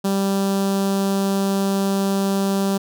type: tone with notch filter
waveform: sawtooth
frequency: 196 Hz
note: G3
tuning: in tune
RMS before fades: -20 dBFS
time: 0.04-2.78 s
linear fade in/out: 10 ms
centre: 2100 Hz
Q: 0.99
effects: none